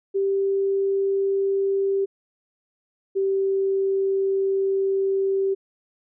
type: tone pair in turn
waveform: sine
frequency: 392 / 388.6 Hz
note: G4 / G4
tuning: 0 / -15 cents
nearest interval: unison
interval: 15 cents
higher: first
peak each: -19 dBFS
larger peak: neither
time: 0.14-2.06 / 3.15-5.55 s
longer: second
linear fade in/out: 20 ms
effects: none